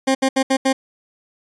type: tone bursts at uneven times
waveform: 20% pulse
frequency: 266.2 Hz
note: C4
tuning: 30 cents sharp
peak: -9 dBFS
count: 5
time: 0.07-0.15 / 0.22-0.29 / 0.36-0.43 / 0.5-0.57 / 0.65-0.73 s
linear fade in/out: 10 ms
effects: resampled to 22050 Hz